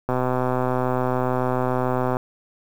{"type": "click train", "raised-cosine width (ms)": 1, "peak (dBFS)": -9, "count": 265, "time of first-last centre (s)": [0.09, 2.169], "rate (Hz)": 127, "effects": ["7-bit"]}